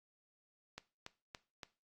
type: click train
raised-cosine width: 0.2 ms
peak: -28 dBFS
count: 4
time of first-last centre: 0.78-1.632 s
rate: 3.52 Hz
effects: noise-tail reverb RT60 0.3 s tail -17 dB re dry + Opus 48 kbps